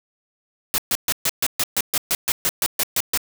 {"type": "noise bursts", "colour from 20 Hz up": "white", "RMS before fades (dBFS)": -20, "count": 15, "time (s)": [0.74, 3.175], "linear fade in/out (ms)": 0, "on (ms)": 41, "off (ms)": 130, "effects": []}